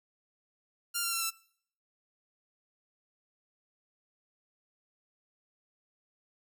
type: tone with pitch steps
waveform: 5% pulse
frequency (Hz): 1396.9 / 1375.3 / 1354 / 1333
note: F6 / F6 / E6 / E6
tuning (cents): 0 / -27 / +46 / +19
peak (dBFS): -19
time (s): 0.94-1.308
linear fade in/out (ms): 20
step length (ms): 92
effects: noise-tail reverb RT60 0.6 s tail -22 dB re dry